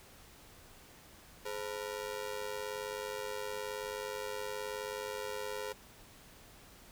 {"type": "ring-modulated tone", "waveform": "sawtooth", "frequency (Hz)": 470.9, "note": "A#4", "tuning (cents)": 18, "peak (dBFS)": -31, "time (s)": [1.45, 5.73], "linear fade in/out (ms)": 10, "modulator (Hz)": 49.5, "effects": ["pink hiss -57 dBFS RMS until 6.91 s"]}